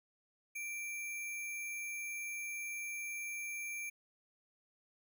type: tone with sample-and-hold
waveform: sine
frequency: 2349 Hz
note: D7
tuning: in tune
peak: -39 dBFS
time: 0.55-3.9 s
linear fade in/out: 10 ms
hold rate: 8820 Hz
effects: none